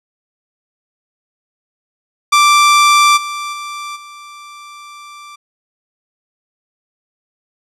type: tone with level steps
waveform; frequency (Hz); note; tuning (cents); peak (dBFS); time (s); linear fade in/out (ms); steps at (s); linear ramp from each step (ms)
sawtooth; 1174.7; D6; 0; -3 / -17 / -20 / -29; 2.32-5.36; 10; 3.16 / 3.52 / 3.95; 20
effects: low-pass 9000 Hz 12 dB/octave